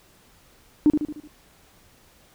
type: tone with echo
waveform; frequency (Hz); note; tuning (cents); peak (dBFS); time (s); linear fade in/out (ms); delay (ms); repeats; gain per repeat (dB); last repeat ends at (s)
sine; 300.9; D4; +42; -11; 0.86-0.9; 0; 75; 5; -6; 1.275
effects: tanh soft clip ceiling -7 dBFS + pink hiss -56 dBFS RMS until 2.34 s